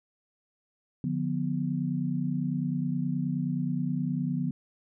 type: chord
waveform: sine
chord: B diminished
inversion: first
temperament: just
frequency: 148.16 / 177.8 / 246.9 Hz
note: D3 / F3 / B3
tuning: +16 / +31 / 0 cents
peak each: -31 dBFS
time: 1.04-4.51 s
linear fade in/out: 2 ms
effects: none